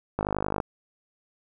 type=click train; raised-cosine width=1 ms; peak=-12 dBFS; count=22; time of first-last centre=0.19-0.602 s; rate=51 Hz; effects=none